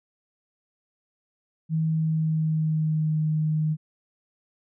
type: tone with pitch glide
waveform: sine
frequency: 159.5 to 155.14 Hz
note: D#3 to D#3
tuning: +43 to -5 cents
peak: -21 dBFS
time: 1.69-3.77 s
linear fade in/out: 50 ms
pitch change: -48 cents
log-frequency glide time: 1.86-3.18 s
effects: none